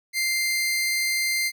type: tone pair together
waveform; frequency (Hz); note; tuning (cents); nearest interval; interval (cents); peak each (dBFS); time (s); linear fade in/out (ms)
sawtooth; 2093 / 4730; C7 / D8; 0 / +12; octave + major second; 1412; -19 / -30; 0.13-1.52; 50
effects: none